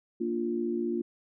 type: chord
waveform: sine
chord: Bb major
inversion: none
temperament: equal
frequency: 233.1 / 293.7 / 349.2 Hz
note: Bb3 / D4 / F4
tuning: 0 / 0 / 0 cents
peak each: -32 / -36 / -30 dBFS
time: 0.2-1.02 s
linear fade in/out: 10 ms
effects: none